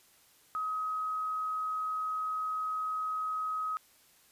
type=tone; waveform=sine; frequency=1267 Hz; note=D#6; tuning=31 cents sharp; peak=-31 dBFS; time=0.55-3.77 s; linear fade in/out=0 ms; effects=white hiss -63 dBFS RMS until 4.31 s + resampled to 32000 Hz